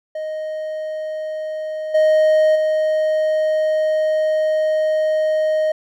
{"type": "tone with level steps", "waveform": "triangle", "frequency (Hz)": 622.3, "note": "D#5", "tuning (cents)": 0, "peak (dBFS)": [-21, -9, -13], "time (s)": [0.15, 5.72], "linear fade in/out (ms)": 5, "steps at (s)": [1.94, 2.55], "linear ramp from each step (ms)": 10, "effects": []}